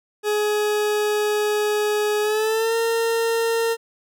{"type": "tone with pitch glide", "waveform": "40% pulse", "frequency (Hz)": [420, 458], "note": ["G#4", "A#4"], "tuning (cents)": [19, -31], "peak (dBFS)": -18, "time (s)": [0.23, 3.77], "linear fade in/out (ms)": 50, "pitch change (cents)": 150, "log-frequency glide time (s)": [2.22, 2.75], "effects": []}